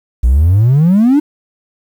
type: exponential sweep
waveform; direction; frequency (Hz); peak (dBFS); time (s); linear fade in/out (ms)
triangle; up; 56.2 to 306.9; -3; 0.23-1.2; 10
effects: tanh soft clip ceiling -1 dBFS + 7-bit